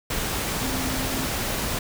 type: tone in noise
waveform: sine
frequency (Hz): 261.6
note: C4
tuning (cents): 0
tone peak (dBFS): -31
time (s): 0.62-1.27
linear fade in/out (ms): 5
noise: pink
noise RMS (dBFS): -27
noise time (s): 0.1-1.79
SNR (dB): -7
effects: none